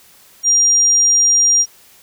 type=tone; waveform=sine; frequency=5700 Hz; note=F8; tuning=34 cents sharp; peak=-9 dBFS; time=0.43-1.66 s; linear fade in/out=50 ms; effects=white hiss -47 dBFS RMS until 2.02 s